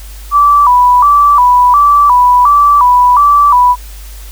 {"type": "tone with vibrato", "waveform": "sine", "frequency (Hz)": 1070, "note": "C6", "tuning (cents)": 38, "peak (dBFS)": -3, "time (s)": [0.31, 3.76], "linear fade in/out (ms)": 50, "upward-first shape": "square", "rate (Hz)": 1.4, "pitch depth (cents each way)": 140, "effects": ["added 50 Hz sine -26 dBFS peak until 4.31 s", "white hiss -36 dBFS RMS until 4.31 s"]}